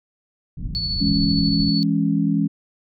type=low-pass noise; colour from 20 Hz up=pink; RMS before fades=-28 dBFS; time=0.57-1.7 s; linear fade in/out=5 ms; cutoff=190 Hz; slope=24 dB/octave
type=tone with tremolo; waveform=sine; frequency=4435 Hz; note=C#8; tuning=in tune; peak=-21 dBFS; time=0.75-1.83 s; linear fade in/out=0 ms; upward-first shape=triangle; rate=13 Hz; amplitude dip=40%
type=chord; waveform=sine; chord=C# minor; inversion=first; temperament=just; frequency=166.31 / 207.9 / 277.2 Hz; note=E3 / G#3 / C#4; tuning=+16 / +2 / 0 cents; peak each=-21 dBFS; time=1-2.48 s; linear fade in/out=20 ms
effects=none